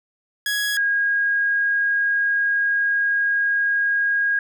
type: tone pair in turn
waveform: sawtooth / sine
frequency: 1668 / 1634.6 Hz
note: G#6 / G#6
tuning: +7 / -28 cents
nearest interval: unison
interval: 35 cents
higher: first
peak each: -17 / -17 dBFS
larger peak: neither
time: 0.46-0.77 / 0.77-4.39 s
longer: second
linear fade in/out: 2 ms
effects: none